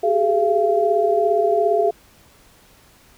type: tone cluster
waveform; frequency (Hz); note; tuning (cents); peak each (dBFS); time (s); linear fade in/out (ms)
sine; 387.2 / 401.9 / 424.5 / 684; G4 / G4 / G#4 / F5; -21 / +43 / +38 / -36; -22 / -27 / -19 / -18; 0.03-1.91; 10
effects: pink hiss -52 dBFS RMS until 3.17 s